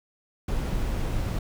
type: noise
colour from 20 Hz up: brown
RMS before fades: -27 dBFS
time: 0.48-1.39 s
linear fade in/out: 5 ms
effects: none